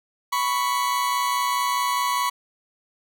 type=tone pair together; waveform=40% pulse; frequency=987.8 / 1112.6 Hz; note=B5 / C#6; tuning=0 / +6 cents; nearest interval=major second; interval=206 cents; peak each=-23 dBFS; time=0.32-2.3 s; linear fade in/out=10 ms; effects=none